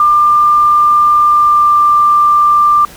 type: tone with pitch glide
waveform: sine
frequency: 1194 to 1186.4 Hz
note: D6 to D6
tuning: +28 to +17 cents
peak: -5 dBFS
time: 0-2.85 s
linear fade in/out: 2 ms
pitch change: -11 cents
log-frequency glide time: 1.3-1.78 s
effects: pink hiss -35 dBFS RMS until 2.96 s